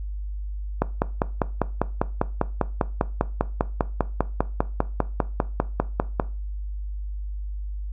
click train, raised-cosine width 1 ms, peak -5 dBFS, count 28, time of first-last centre 0.82-6.198 s, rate 5.02 Hz, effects noise-tail reverb RT60 0.3 s tail -17 dB re dry + added 50 Hz sine -28 dBFS peak until 7.92 s

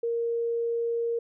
sine tone, 466.2 Hz, A#4, in tune, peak -25 dBFS, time 0.03-1.19 s, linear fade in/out 5 ms, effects none

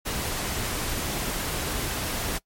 pink noise, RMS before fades -29 dBFS, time 0.05-2.39 s, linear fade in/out 20 ms, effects noise-tail reverb RT60 0.1 s tail -23 dB re dry + MP3 64 kbps

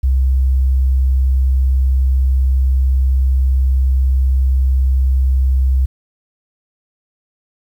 sine tone, 65.41 Hz, C2, in tune, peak -10 dBFS, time 0.03-5.86 s, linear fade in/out 10 ms, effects 8-bit

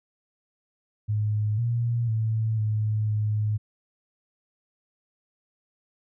sine tone with pitch steps, 106 / 118 / 110.8 / 107.5 / 106.4 Hz, G#2 / A#2 / A2 / A2 / G#2, +36 / +22 / +13 / -40 / +42 cents, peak -22 dBFS, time 1.08-3.58 s, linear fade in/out 20 ms, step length 500 ms, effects none

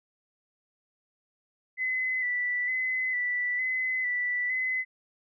sine tone with vibrato, 2000 Hz, B6, 21 cents sharp, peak -26 dBFS, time 1.77-4.85 s, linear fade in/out 50 ms, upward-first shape square, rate 1.1 Hz, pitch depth 26 cents each way, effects none

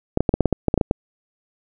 clicks, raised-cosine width 2 ms, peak -3 dBFS, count 12, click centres 0.174 / 0.206 / 0.292 / 0.34 / 0.407 / 0.457 / 0.527 / 0.683 / 0.741 / 0.777 / 0.812 / 0.911 s, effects none

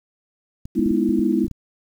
clicks, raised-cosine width 5 ms, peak -21 dBFS, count 9, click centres 0.655 / 0.792 / 0.862 / 0.912 / 1.091 / 1.193 / 1.445 / 1.48 / 1.513 s
sine chord, E major seventh, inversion first, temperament equal with one note detuned, 207.7 / 246.9 / 311.1 / 336.4 Hz, G#3 / B3 / D#4 / E4, 0 / 0 / 0 / +35 cents, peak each -22 dBFS, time 0.75-1.47 s, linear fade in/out 20 ms
effects 8-bit

